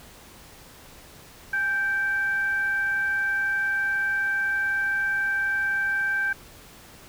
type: tone with frequency modulation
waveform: sine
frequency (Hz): 1568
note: G6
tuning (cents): 0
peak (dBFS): -22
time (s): 1.53-6.33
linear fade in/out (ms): 5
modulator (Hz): 746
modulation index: 0.26
effects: pink hiss -48 dBFS RMS until 7.08 s